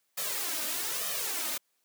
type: noise with flanger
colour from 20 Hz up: white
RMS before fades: -33 dBFS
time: 0.17-1.58 s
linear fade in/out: 10 ms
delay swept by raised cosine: 1.6 to 3.3 ms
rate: 1.1 Hz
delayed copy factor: +0.9
effects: white hiss -75 dBFS RMS until 1.84 s + high-pass 200 Hz 12 dB/octave